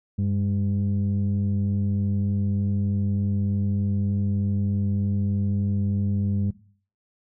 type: tone pair together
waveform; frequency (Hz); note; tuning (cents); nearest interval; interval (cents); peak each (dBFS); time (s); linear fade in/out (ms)
sine; 98 / 201.3; G2 / G3; 0 / +46; octave; 1246; -21 / -24; 0.18-6.51; 10
effects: noise-tail reverb RT60 0.5 s tail -19 dB re dry + tanh soft clip ceiling -17 dBFS